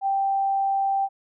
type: tone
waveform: sine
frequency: 784 Hz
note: G5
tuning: in tune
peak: -20 dBFS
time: 0.01-1.09 s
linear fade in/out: 50 ms
effects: none